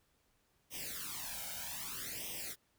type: noise with flanger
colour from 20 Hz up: white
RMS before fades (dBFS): -43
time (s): 0.7-2.56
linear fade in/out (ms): 50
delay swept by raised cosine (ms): 0.34 to 1.34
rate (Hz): 0.63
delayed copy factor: +1
effects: pink hiss -75 dBFS RMS until 2.78 s